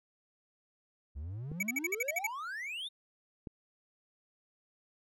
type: exponential sweep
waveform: triangle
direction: up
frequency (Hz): 65.41 to 3732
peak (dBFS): -36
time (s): 1.15-2.89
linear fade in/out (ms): 20
type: clicks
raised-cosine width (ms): 3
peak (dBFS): -29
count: 2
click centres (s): 1.517 / 3.472
type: tone bursts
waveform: square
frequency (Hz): 2272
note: C#7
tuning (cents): +42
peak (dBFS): -30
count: 9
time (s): 1.6-2.269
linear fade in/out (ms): 5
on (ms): 29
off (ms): 51
effects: none